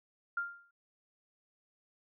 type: tone with exponential decay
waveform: sine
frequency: 1396.9 Hz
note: F6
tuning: in tune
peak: -29 dBFS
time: 0.37-0.71 s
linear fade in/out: 5 ms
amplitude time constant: 72 ms
effects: none